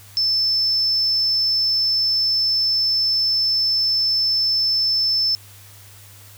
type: tone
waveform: sine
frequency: 5280 Hz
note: E8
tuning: 2 cents sharp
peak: -16 dBFS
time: 0.17-5.35 s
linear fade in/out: 0 ms
effects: added 100 Hz sine -45 dBFS peak until 6.37 s + white hiss -46 dBFS RMS until 6.37 s